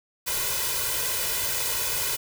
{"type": "noise with comb filter", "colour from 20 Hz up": "white", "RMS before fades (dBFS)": -27, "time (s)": [0.26, 2.17], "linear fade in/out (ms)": 20, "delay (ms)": 2, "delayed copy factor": 0.9, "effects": []}